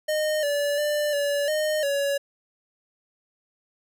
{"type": "tone with pitch steps", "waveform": "square", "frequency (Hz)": [614, 577, 593, 573, 614, 563], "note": ["D#5", "D5", "D5", "D5", "D#5", "C#5"], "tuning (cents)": [-23, -31, 17, -43, -23, 27], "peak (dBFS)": -23, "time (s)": [0.08, 2.18], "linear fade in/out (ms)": 10, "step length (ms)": 350, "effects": []}